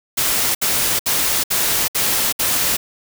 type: noise bursts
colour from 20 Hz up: white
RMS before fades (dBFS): -18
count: 6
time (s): 0.17-2.77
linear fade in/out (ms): 10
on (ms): 380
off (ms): 64
effects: none